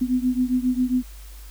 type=beating tone pair; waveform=sine; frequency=249.4 / 256.8 Hz; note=B3 / C4; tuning=+17 / -32 cents; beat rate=7.4 Hz; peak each=-21 / -23 dBFS; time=0.01-1.03 s; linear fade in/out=10 ms; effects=added 50 Hz sine -38 dBFS peak until 1.5 s + white hiss -49 dBFS RMS until 1.5 s